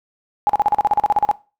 sine tone bursts, 830.6 Hz, G#5, in tune, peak -11 dBFS, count 14, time 0.47-1.313 s, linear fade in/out 0 ms, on 24 ms, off 39 ms, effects noise-tail reverb RT60 0.3 s tail -19 dB re dry

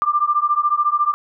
sine beating tone pair, 1182 / 1196 Hz, D6 / D6, +11 / +31 cents, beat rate 14 Hz, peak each -18 dBFS, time 0.02-1.14 s, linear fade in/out 0 ms, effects none

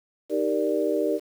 sine chord, Eb major seventh, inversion none, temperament equal, 311.1 / 392 / 466.2 / 587.3 Hz, Eb4 / G4 / Bb4 / D5, 0 / 0 / 0 / 0 cents, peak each -27 dBFS, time 0.29-1.2 s, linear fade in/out 50 ms, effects 8-bit

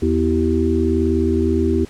harmonic tone with a mistuned harmonic, 82.1 Hz, E2, 6 cents flat, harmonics 1 / 3 / 4 / 5, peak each -20 / -20 / -20 / -20 dBFS, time 0.02-1.85 s, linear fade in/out 5 ms, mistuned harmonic 5, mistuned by -100 cents, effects pink hiss -44 dBFS RMS until 1.89 s + low-pass 9000 Hz 12 dB/octave

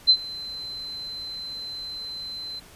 sine tone with ADSR envelope, 4070 Hz, C8, 49 cents flat, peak -10 dBFS, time 0.07-2.6 s, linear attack 26 ms, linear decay 68 ms, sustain -22 dB, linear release 14 ms, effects pink hiss -49 dBFS RMS until 2.75 s + resampled to 32000 Hz

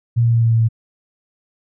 sine tone with pitch steps, 117.7 / 116.75 / 115.81 / 114.88 / 113.95 / 113.04 Hz, A#2 / A#2 / A#2 / A#2 / A#2 / A2, +17 / +3 / -11 / -25 / -39 / +47 cents, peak -11 dBFS, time 0.16-0.688 s, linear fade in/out 20 ms, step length 88 ms, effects none

